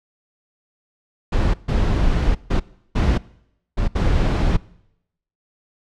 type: noise bursts at uneven times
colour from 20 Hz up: brown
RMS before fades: -17 dBFS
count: 6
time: 1.32-1.54 / 1.68-2.35 / 2.5-2.6 / 2.95-3.18 / 3.77-3.88 / 3.95-4.57 s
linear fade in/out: 10 ms
effects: noise-tail reverb RT60 0.8 s tail -22 dB re dry + low-pass 5000 Hz 12 dB/octave